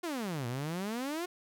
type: exponential two-way sweep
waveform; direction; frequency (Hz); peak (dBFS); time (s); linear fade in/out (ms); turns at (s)
sawtooth; down then up; 366.6 to 115.8 to 366.6; -30; 0.03-1.26; 10; 0.47
effects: none